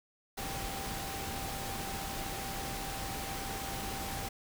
sine tone in noise, 784 Hz, G5, in tune, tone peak -43 dBFS, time 0.37-4.29 s, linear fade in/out 10 ms, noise pink, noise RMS -39 dBFS, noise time 0.37-4.29 s, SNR -7 dB, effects none

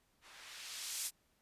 violet noise with low-pass filter sweep, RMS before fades -45 dBFS, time 0.21-1.11 s, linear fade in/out 50 ms, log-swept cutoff 1300 to 9100 Hz, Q 0.73, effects pink hiss -75 dBFS RMS until 1.41 s + resampled to 32000 Hz

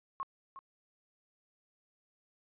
sine tone with echo, 1082 Hz, C#6, 42 cents flat, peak -34 dBFS, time 0.2-0.23 s, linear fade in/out 0 ms, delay 360 ms, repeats 1, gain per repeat -11 dB, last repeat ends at 0.59 s, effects resampled to 8000 Hz

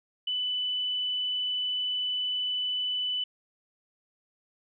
sine tone, 2991 Hz, F#7, 18 cents sharp, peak -27 dBFS, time 0.27-3.24 s, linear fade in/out 5 ms, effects none

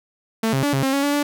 sawtooth tone with pitch steps, 223.7 / 134.7 / 288 / 135.6 / 267.7 / 278.7 / 287.2 / 290 Hz, A3 / C#3 / D4 / C#3 / C4 / C#4 / D4 / D4, +29 / -49 / -34 / -38 / +40 / +9 / -39 / -22 cents, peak -14 dBFS, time 0.43-1.23 s, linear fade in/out 5 ms, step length 100 ms, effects none

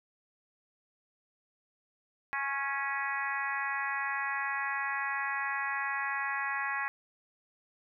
harmonic tone with a mistuned harmonic, 277.2 Hz, C#4, in tune, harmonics 3 / 4 / 5 / 6 / 7 / 8 / 9, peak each -39 / -37 / -43 / -36 / -36 / -45 / -43 dBFS, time 2.33-6.88 s, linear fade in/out 0 ms, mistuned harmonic 4, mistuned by -17 cents, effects none

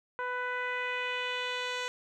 10% pulse tone with low-pass filter sweep, 497.2 Hz, B4, 12 cents sharp, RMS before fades -34 dBFS, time 0.19-1.88 s, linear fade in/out 0 ms, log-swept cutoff 1300 to 5200 Hz, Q 1.9, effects none

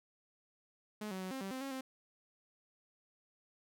sawtooth tone with pitch steps, 211.9 / 188 / 186.5 / 265.6 / 193.6 / 260.6 / 272.7 / 262.6 Hz, G#3 / F#3 / F#3 / C4 / G3 / C4 / C#4 / C4, +35 / +28 / +14 / +26 / -21 / -7 / -28 / +6 cents, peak -36 dBFS, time 1.01-1.81 s, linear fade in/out 5 ms, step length 100 ms, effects none

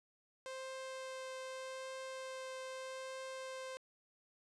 sawtooth tone with vibrato, 523.3 Hz, C5, in tune, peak -40 dBFS, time 0.46-3.77 s, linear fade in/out 0 ms, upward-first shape triangle, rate 0.82 Hz, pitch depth 8 cents each way, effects resampled to 22050 Hz

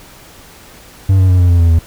triangle tone with pitch steps, 96 / 93.54 / 91.14 / 88.8 / 86.52 / 84.3 / 82.14 Hz, G2 / F#2 / F#2 / F2 / F2 / E2 / E2, -36 / +19 / -26 / +29 / -16 / +39 / -6 cents, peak -4 dBFS, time 1.09-1.79 s, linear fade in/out 5 ms, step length 100 ms, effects pink hiss -39 dBFS RMS until 1.86 s

